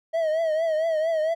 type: tone with vibrato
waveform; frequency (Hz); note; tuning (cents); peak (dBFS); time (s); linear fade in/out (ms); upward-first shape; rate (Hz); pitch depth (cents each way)
triangle; 640; D#5; +49; -19; 0.13-1.35; 20; triangle; 4.4; 87
effects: none